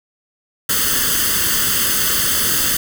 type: noise with comb filter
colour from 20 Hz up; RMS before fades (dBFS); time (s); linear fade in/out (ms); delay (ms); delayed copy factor
white; -17; 0.69-2.77; 5; 0.63; +0.8
effects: none